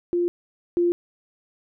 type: tone pair in turn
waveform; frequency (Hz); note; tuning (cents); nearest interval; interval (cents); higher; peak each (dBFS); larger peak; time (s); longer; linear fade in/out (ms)
sine; 349.2 / 347.8; F4 / F4; 0 / -7; unison; 7; first; -19 / -17; second; 0.13-0.28 / 0.77-0.92; neither; 0
effects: none